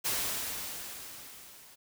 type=noise with level ramp; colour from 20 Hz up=white; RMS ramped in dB=-30 to -55 dBFS; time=0.04-1.76 s; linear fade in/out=20 ms; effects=none